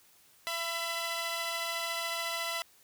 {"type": "tone pair together", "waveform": "10% pulse", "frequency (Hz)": [671.3, 1000], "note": ["E5", "B5"], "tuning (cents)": [31, 21], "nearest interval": "perfect fifth", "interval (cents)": 690, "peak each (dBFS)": [-26, -28], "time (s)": [0.47, 2.62], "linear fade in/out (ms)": 0, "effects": ["white hiss -62 dBFS RMS until 2.83 s"]}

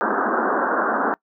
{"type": "band-pass noise", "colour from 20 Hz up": "white", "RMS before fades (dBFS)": -21, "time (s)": [0.01, 1.14], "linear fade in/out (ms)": 0, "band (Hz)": [200, 1600], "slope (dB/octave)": 96, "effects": ["noise-tail reverb RT60 0.1 s tail -24 dB re dry"]}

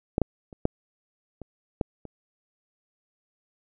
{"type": "clicks", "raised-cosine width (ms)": 2, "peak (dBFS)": [-9, -8, -30, -8, -25, -10, -26], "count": 7, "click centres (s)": [0.181, 0.217, 0.528, 0.654, 1.417, 1.812, 2.053], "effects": []}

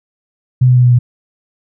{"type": "tone with pitch steps", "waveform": "sine", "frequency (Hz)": [126.9, 125.66, 124.43, 123.22, 122.01], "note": ["B2", "B2", "B2", "B2", "B2"], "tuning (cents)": [47, 30, 13, -4, -21], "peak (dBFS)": -5, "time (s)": [0.61, 0.99], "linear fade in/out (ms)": 10, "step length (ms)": 76, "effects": []}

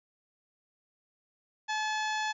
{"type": "harmonic tone", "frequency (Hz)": 860, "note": "A5", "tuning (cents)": -40, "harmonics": [1, 2, 3, 4, 5, 6, 7, 8], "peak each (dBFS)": [-32, -34, -41, -41, -44, -48, -48, -48], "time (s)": [1.68, 2.33], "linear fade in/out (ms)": 20, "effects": []}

